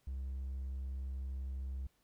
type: tone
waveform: triangle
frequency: 66.2 Hz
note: C2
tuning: 21 cents sharp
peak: -35 dBFS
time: 0.07-1.87 s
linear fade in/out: 5 ms
effects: tanh soft clip ceiling -32 dBFS + pink hiss -75 dBFS RMS until 2.03 s